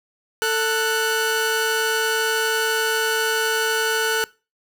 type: tone pair together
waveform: sawtooth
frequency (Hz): 444.9 / 1479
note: A4 / F#6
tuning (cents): +19 / -1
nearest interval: octave + major sixth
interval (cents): 2080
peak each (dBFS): -18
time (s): 0.42-4.24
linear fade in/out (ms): 0
effects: noise-tail reverb RT60 0.3 s tail -22 dB re dry